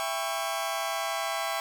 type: chord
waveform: sawtooth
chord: C# half-diminished seventh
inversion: first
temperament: just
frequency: 665.2 / 798.3 / 997.9 / 1108.7 Hz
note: E5 / G5 / B5 / C#6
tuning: +16 / +31 / +18 / 0 cents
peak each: -29 / -30 / -35 / -31 dBFS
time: 0-1.6 s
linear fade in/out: 0 ms
effects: none